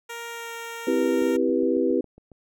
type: tone with pitch glide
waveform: 10% pulse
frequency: 467.1 to 463.1 Hz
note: A#4 to A#4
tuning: +3 to -11 cents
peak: -25 dBFS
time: 0.09-1.37 s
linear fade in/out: 10 ms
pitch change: -14 cents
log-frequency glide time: 0.29-0.51 s
type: chord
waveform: sine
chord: C major seventh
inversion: none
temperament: equal with one note detuned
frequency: 261.6 / 329.6 / 392 / 487.6 Hz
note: C4 / E4 / G4 / B4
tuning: 0 / 0 / 0 / -22 cents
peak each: -25 dBFS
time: 0.87-2.01 s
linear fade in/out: 5 ms
type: click train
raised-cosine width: 2 ms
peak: -34 dBFS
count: 9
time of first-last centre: 1.22-2.317 s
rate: 7.29 Hz
effects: none